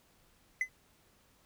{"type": "tone with exponential decay", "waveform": "triangle", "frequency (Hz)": 2027, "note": "B6", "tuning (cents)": 45, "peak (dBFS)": -22, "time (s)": [0.61, 0.69], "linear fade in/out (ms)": 2, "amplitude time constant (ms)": 17, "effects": ["tanh soft clip ceiling -21 dBFS", "pink hiss -67 dBFS RMS until 1.45 s"]}